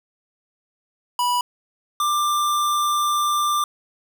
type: tone pair in turn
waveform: square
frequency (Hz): 980 / 1186.1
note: B5 / D6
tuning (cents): -14 / +17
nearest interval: minor third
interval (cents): 331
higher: second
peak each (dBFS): -19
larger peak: neither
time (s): 1.19-1.41 / 2-3.64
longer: second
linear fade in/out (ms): 2
effects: none